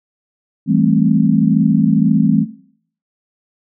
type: chord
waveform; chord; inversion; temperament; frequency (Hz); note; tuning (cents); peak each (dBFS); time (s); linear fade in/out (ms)
sine; A minor seventh; second; just; 165 / 198 / 220 / 264; E3 / G3 / A3 / C4; +2 / +18 / 0 / +16; -16; 0.66-2.46; 50
effects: noise-tail reverb RT60 0.6 s tail -17 dB re dry